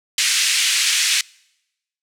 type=band-pass noise; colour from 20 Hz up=pink; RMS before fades=-18 dBFS; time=0.18-1.21 s; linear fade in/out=2 ms; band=2100 to 9000 Hz; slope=24 dB/octave; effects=noise-tail reverb RT60 0.9 s tail -26 dB re dry